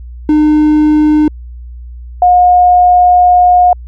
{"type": "tone pair in turn", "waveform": ["triangle", "sine"], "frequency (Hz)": [303.5, 718.3], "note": ["D#4", "F5"], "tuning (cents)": [-43, 48], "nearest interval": "octave + minor third", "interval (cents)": 1491, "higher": "second", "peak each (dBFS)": -3, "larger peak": "neither", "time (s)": [[0.29, 1.28], [2.22, 3.73]], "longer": "second", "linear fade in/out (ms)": 2, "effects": ["added 60 Hz sine -25 dBFS peak until 3.87 s"]}